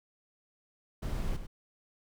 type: noise with echo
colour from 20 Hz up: brown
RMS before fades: -33 dBFS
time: 1.02-1.37 s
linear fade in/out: 10 ms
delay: 100 ms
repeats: 1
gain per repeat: -9 dB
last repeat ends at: 1.47 s
effects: none